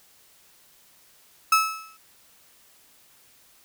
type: tone with exponential decay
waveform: 35% pulse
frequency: 1300 Hz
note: E6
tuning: 24 cents flat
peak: -12 dBFS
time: 1.52-1.97 s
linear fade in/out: 5 ms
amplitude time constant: 97 ms
effects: white hiss -57 dBFS RMS until 3.64 s